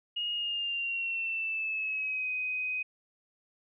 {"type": "tone with pitch glide", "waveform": "sine", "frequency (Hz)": [2866, 2509], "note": ["F7", "D#7"], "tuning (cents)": [44, 14], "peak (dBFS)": -30, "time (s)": [0.16, 2.83], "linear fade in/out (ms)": 10, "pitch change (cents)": -230, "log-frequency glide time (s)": [0.33, 2.29], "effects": []}